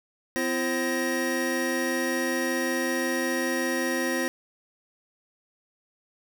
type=tone cluster; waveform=square; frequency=254.5 / 339.8 / 531 / 1877 Hz; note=C4 / F4 / C5 / A#6; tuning=-48 / -47 / +25 / +11 cents; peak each=-31 / -31 / -32 / -31 dBFS; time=0.36-4.28 s; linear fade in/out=0 ms; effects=none